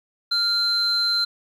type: tone pair together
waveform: sine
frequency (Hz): 1396.9 / 4100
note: F6 / C8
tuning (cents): 0 / -36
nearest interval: octave + perfect fifth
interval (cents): 1864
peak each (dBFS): -26 / -18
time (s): 0.31-1.25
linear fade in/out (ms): 10
effects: tanh soft clip ceiling -14 dBFS + 9-bit